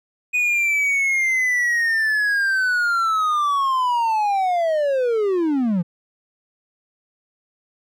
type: linear sweep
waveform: triangle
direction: down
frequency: 2489 to 163.2 Hz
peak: -15 dBFS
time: 0.33-5.83 s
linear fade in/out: 20 ms
effects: none